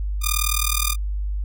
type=tone with amplitude modulation; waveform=5% pulse; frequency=1210 Hz; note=D#6; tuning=49 cents flat; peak=-5 dBFS; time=0.21-0.96 s; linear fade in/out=50 ms; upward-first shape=sine; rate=39.4 Hz; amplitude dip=100%; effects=added 50 Hz sine -22 dBFS peak until 1.44 s

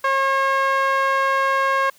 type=tone with band-pass filter; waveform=sawtooth; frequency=541 Hz; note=C#5; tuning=42 cents flat; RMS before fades=-19 dBFS; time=0.04-1.9 s; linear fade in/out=5 ms; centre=1300 Hz; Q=2.2; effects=white hiss -53 dBFS RMS until 1.98 s

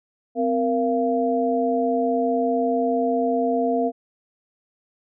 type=tone cluster; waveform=sine; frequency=257.6 / 467.6 / 687 Hz; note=C4 / A#4 / F5; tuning=-27 / +5 / -29 cents; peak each=-23 dBFS; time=0.35-3.92 s; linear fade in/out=50 ms; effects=none

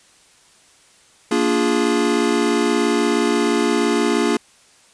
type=chord; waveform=square; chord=Bb dominant seventh; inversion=none; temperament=equal with one note detuned; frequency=233.1 / 290.1 / 349.2 / 415.3 Hz; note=Bb3 / D4 / F4 / Ab4; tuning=0 / -21 / 0 / 0 cents; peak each=-22 dBFS; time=1.31-4.37 s; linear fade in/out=5 ms; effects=white hiss -52 dBFS RMS until 4.93 s + resampled to 22050 Hz

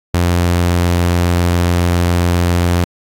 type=tone; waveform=sawtooth; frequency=87.31 Hz; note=F2; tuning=in tune; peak=-7 dBFS; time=0.14-2.84 s; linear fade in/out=0 ms; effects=AAC 64 kbps

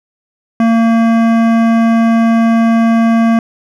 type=tone with hard clipping; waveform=sine; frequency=228.3 Hz; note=A#3; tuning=36 cents flat; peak=-9 dBFS; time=0.6-3.39 s; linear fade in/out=2 ms; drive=15 dB; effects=none

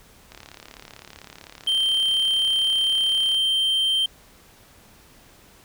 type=click train; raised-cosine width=0.2 ms; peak=-23 dBFS; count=109; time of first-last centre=0.32-3.345 s; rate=35.7 Hz
type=tone; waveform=triangle; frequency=3136 Hz; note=G7; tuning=in tune; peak=-17 dBFS; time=1.67-4.06 s; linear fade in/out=5 ms
effects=pink hiss -52 dBFS RMS until 5.64 s

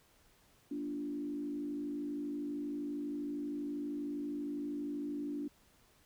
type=tone with frequency modulation; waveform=sine; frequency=290.8 Hz; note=D4; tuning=17 cents flat; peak=-36 dBFS; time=0.71-5.48 s; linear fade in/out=5 ms; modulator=52.6 Hz; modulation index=0.72; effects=pink hiss -67 dBFS RMS until 6.05 s

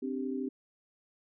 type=chord; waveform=sine; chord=C suspended second; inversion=none; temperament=just; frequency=261.6 / 294.3 / 392.4 Hz; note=C4 / D4 / G4; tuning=0 / +4 / +2 cents; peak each=-34 / -39 / -38 dBFS; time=0.02-0.49 s; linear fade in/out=10 ms; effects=none

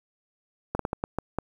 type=slowing click train; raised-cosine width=1 ms; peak=-13 dBFS; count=7; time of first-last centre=0.75-1.386 s; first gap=43 ms; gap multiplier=1.36; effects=8-bit

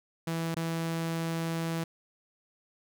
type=tone with dropouts; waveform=sawtooth; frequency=164.81 Hz; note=E3; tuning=in tune; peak=-26 dBFS; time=0.27-1.84 s; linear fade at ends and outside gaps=5 ms; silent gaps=0.546-0.565 s; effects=none

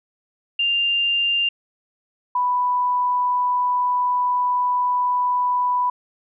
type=tone pair in turn; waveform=sine; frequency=2794 / 989.6 Hz; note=F7 / B5; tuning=0 / +3 cents; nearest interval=octave + tritone; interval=1797 cents; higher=first; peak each=-17 dBFS; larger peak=neither; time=0.59-1.49 / 2.35-5.9 s; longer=second; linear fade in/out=5 ms; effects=none

